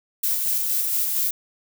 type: noise with tremolo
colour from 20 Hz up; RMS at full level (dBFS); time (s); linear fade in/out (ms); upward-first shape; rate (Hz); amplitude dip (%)
violet; -22; 0.23-1.31; 5; square; 4.3; 25
effects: none